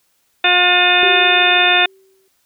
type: harmonic tone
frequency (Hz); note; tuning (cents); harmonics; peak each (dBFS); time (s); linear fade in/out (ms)
357.7; F4; +41; 1 / 2 / 3 / 4 / 5 / 6 / 7 / 8 / 10; -23 / -17 / -26 / -19 / -18 / -25 / -15 / -22 / -16; 0.44-1.86; 5
type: tone with exponential decay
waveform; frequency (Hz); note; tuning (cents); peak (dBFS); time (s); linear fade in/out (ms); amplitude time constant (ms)
sine; 384; G4; -36; -17; 1.03-2.28; 0; 270
effects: white hiss -62 dBFS RMS until 2.45 s